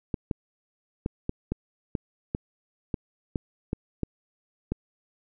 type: clicks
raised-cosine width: 3 ms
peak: -14 dBFS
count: 12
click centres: 0.142 / 0.312 / 1.061 / 1.294 / 1.52 / 1.952 / 2.349 / 2.942 / 3.358 / 3.731 / 4.033 / 4.72 s
effects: none